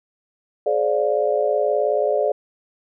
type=chord; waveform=sine; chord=D half-diminished seventh; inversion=second; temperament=just; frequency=422.9 / 528.6 / 587.3 / 704.8 Hz; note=Ab4 / C5 / D5 / F5; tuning=+31 / +18 / 0 / +16 cents; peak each=-22 / -24 / -20 / -26 dBFS; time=0.66-2.32 s; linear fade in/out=5 ms; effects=none